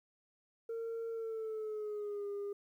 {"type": "tone with pitch glide", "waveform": "sine", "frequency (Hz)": [457.2, 405], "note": ["A#4", "G#4"], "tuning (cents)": [-34, -43], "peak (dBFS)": -35, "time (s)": [0.69, 2.53], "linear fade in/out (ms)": 5, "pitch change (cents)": -209, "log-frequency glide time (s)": [1.1, 2.27], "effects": ["tanh soft clip ceiling -36 dBFS", "12-bit"]}